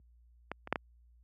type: clicks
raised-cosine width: 0.5 ms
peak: -21 / -28 / -12 / -17 dBFS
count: 4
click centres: 0.516 / 0.674 / 0.726 / 0.758 s
effects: added 59 Hz sine -43 dBFS peak until 1.23 s + high-pass 150 Hz 12 dB/octave